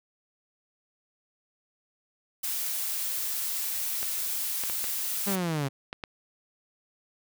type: noise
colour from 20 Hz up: blue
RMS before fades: -31 dBFS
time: 2.43-5.36 s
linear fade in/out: 10 ms
type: clicks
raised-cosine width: 0.3 ms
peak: -19 dBFS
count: 6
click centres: 4.029 / 4.637 / 4.698 / 4.842 / 5.929 / 6.038 s
type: linear sweep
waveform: sawtooth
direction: down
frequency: 204.7 to 132.1 Hz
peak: -23 dBFS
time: 5.26-5.69 s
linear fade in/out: 20 ms
effects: none